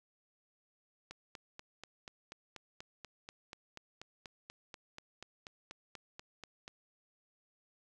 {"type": "click train", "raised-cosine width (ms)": 0.2, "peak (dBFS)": -29, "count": 24, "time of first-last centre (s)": [1.11, 6.679], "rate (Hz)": 4.13, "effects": []}